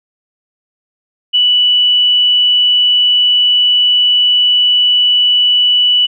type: tone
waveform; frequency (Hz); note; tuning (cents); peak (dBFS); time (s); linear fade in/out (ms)
sine; 2960; F#7; 0; -7; 1.33-6.07; 20
effects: none